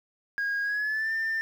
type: tone with pitch glide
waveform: sine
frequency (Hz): 1635 to 1793.3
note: G#6 to A6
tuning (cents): -28 to +32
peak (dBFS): -24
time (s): 0.38-1.41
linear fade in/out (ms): 0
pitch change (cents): +160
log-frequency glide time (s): 0.63-1.12
effects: tanh soft clip ceiling -24 dBFS + 9-bit